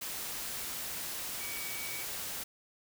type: tone in noise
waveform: sine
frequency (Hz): 2268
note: C#7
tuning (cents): +39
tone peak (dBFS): -43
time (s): 1.4-2.04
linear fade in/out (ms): 10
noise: white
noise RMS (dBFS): -39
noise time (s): 0.01-2.44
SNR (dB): -7
effects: none